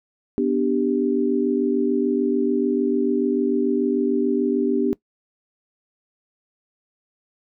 sine chord, G major, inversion first, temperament equal, 246.9 / 293.7 / 392 Hz, B3 / D4 / G4, 0 / 0 / 0 cents, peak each -22 dBFS, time 0.38-4.93 s, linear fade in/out 0 ms, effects noise-tail reverb RT60 0.1 s tail -21 dB re dry

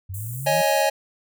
sine exponential sweep, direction up, 90.9 to 171.5 Hz, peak -29 dBFS, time 0.09-0.62 s, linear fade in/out 10 ms
white high-pass noise, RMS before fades -37 dBFS, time 0.14-0.82 s, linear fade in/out 2 ms, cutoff 7500 Hz, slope 48 dB/octave
square chord, C# suspended second, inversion none, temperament equal with one note detuned, 554.4 / 629.8 / 830.6 Hz, C#5 / D#5 / G#5, 0 / +21 / 0 cents, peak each -23 dBFS, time 0.46-0.9 s, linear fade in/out 10 ms
effects none

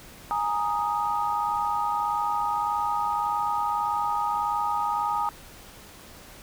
sine chord, Ab suspended second, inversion none, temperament equal, 830.6 / 932.3 / 1244.5 Hz, Ab5 / Bb5 / Eb6, 0 / 0 / 0 cents, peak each -28 dBFS, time 0.31-5.29 s, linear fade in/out 0 ms, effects pink hiss -47 dBFS RMS until 6.42 s

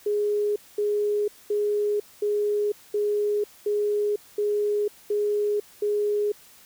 sine tone bursts, 415.3 Hz, G#4, in tune, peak -21 dBFS, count 9, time 0.06-6.32 s, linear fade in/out 5 ms, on 500 ms, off 220 ms, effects white hiss -52 dBFS RMS until 6.65 s

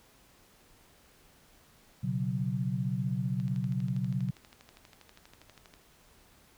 sine chord, B suspended second, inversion none, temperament just, 123.47 / 138.9 / 185.21 Hz, B2 / C#3 / F#3, 0 / +4 / +2 cents, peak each -33 dBFS, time 2.03-4.31 s, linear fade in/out 10 ms
click train, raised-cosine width 0.2 ms, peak -34 dBFS, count 30, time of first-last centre 3.4-5.739 s, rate 12.4 Hz
effects pink hiss -61 dBFS RMS until 6.57 s

